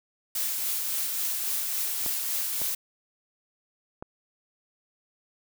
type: noise with tremolo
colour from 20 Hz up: blue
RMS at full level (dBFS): -28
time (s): 0.35-2.75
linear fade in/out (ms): 5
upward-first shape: triangle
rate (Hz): 3.6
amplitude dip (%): 30
type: clicks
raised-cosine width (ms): 1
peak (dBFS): -23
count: 3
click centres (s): 2.062 / 2.617 / 4.025
effects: none